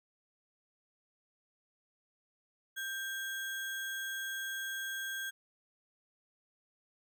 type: tone with sample-and-hold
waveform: sine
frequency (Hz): 1580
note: G6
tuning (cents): +13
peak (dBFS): -36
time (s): 2.76-5.31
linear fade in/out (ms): 20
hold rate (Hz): 4900
effects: none